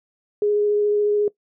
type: tone with vibrato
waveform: sine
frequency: 415.3 Hz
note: G#4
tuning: in tune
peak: -16 dBFS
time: 0.42-1.28 s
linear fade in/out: 2 ms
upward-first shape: triangle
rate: 14 Hz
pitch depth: 12 cents each way
effects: noise-tail reverb RT60 0.1 s tail -20 dB re dry